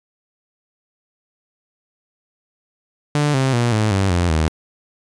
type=tone with pitch steps; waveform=sawtooth; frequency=147.4 / 132.84 / 119.73 / 107.9 / 97.25 / 87.64 / 78.99 Hz; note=D3 / C3 / A#2 / A2 / G2 / F2 / D#2; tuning=+7 / +27 / +47 / -33 / -13 / +7 / +27 cents; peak=-11 dBFS; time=3.15-4.48 s; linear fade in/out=0 ms; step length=190 ms; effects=resampled to 22050 Hz